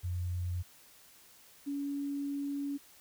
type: tone pair in turn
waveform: sine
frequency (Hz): 89 / 282.6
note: F2 / C#4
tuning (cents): +33 / +34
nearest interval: octave + minor sixth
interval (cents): 2001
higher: second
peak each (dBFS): -32 / -33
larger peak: first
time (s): 0.03-0.63 / 1.66-2.78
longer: second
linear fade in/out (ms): 20
effects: white hiss -59 dBFS RMS until 3 s